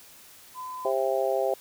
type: tone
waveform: sine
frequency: 1014 Hz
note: B5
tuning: 45 cents sharp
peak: -34 dBFS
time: 0.54-0.93 s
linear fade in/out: 50 ms
type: harmonic tone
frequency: 132.7 Hz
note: C3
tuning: 25 cents sharp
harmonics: 3 / 4 / 5 / 6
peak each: -29 / -27 / -28 / -32 dBFS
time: 0.85-1.54 s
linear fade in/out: 2 ms
effects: white hiss -51 dBFS RMS until 1.6 s